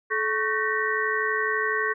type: tone cluster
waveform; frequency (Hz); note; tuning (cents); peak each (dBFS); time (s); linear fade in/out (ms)
sine; 432.7 / 1109 / 1536 / 1822 / 1914; A4 / C#6 / G6 / A#6 / A#6; -29 / 0 / -36 / -40 / +45; -29; 0.1-1.94; 20
effects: none

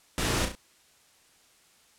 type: noise with echo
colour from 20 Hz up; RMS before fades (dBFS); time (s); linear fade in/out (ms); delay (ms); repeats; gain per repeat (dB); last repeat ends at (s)
pink; -28; 0.18-0.45; 0; 34; 3; -6; 0.552
effects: white hiss -61 dBFS RMS until 1.98 s + low-pass 10000 Hz 12 dB/octave

